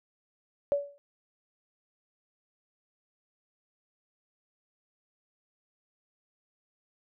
sine tone with exponential decay, 570 Hz, C#5, 48 cents sharp, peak -20 dBFS, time 0.72-0.98 s, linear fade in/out 0 ms, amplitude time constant 56 ms, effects none

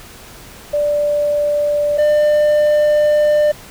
sine / triangle tone pair in turn, 587.3 / 597.9 Hz, D5 / D5, 0 / +31 cents, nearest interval unison, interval 31 cents, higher second, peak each -13 / -8 dBFS, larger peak second, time 0.73-1.98 / 1.98-3.52 s, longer second, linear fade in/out 10 ms, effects pink hiss -38 dBFS RMS until 3.7 s

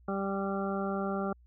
harmonic tone, 196.1 Hz, G3, 1 cent sharp, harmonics 1 / 2 / 3 / 4 / 6 / 7, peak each -33 / -36 / -38 / -39 / -41 / -41 dBFS, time 0.08-1.33 s, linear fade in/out 5 ms, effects added 60 Hz sine -56 dBFS peak until 1.46 s

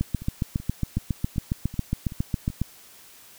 two click trains, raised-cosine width 5 ms, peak -24 / -11 dBFS, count 7 / 20, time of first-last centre 0.22-2.501 / 0.01-2.616 s, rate 2.63 / 7.29 Hz, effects white hiss -50 dBFS RMS until 3.38 s

